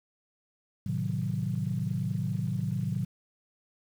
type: chord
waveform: sine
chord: A diminished seventh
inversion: none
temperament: equal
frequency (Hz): 110 / 130.81 / 155.56 / 185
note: A2 / C3 / Eb3 / Gb3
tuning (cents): 0 / 0 / 0 / 0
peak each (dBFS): -33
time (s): 0.86-3.05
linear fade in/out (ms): 5
effects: tanh soft clip ceiling -18 dBFS + 9-bit